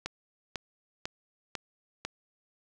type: click train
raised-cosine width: 0.2 ms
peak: -16 dBFS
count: 5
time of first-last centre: 0.06-2.05 s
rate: 2.01 Hz
effects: none